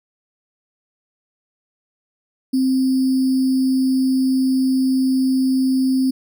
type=tone with sample-and-hold; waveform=sine; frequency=261.6 Hz; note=C4; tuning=in tune; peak=-14 dBFS; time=2.53-6.11 s; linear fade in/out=10 ms; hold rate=4900 Hz; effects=none